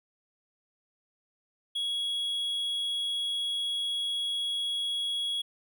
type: tone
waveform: triangle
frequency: 3332 Hz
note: G#7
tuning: 5 cents sharp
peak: -27 dBFS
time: 1.75-5.42 s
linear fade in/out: 10 ms
effects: none